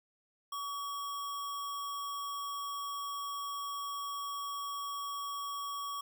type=tone with sample-and-hold; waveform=sine; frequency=1135 Hz; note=C#6; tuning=41 cents sharp; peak=-36 dBFS; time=0.52-6.01 s; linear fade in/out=5 ms; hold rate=4410 Hz; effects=none